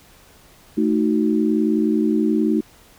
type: chord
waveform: sine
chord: D# diminished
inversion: second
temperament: equal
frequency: 220 / 311.1 / 370 Hz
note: A3 / D#4 / F#4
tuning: 0 / 0 / 0 cents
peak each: -19 / -19 / -23 dBFS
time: 0.77-2.61 s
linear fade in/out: 10 ms
effects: pink hiss -50 dBFS RMS until 2.98 s